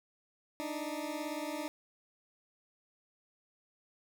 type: beating tone pair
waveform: 20% pulse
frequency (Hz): 294.9 / 312.9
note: D4 / D#4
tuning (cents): +7 / +10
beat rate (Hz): 18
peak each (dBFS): -34 / -35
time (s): 0.6-1.68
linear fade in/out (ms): 0
effects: none